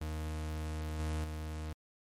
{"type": "tone with level steps", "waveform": "40% pulse", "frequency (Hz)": 77.7, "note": "D#2", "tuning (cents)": -2, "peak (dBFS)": [-35, -32, -37], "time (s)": [0.01, 1.73], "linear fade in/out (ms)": 5, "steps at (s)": [0.99, 1.24], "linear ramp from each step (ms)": 5, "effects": ["MP3 64 kbps"]}